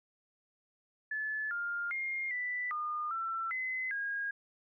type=tone with pitch steps; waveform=sine; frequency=1729 / 1405 / 2125 / 1980 / 1217 / 1342 / 2037 / 1632 Hz; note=A6 / F6 / C7 / B6 / D#6 / E6 / C7 / G#6; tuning=-31 / +10 / +26 / +4 / -39 / +31 / -47 / -31 cents; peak=-33 dBFS; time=1.11-4.31 s; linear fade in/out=5 ms; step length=400 ms; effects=none